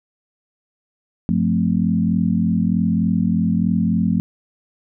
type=tone cluster; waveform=sine; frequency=97.5 / 176.7 / 220 / 261.2 Hz; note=G2 / F3 / A3 / C4; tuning=-9 / +21 / 0 / -3 cents; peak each=-26 / -18 / -19 / -25 dBFS; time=1.29-4.2 s; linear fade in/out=0 ms; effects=none